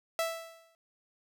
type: tone with exponential decay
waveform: sawtooth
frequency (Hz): 659.3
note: E5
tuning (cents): 0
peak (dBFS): -23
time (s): 0.19-0.75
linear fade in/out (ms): 1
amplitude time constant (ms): 120
effects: none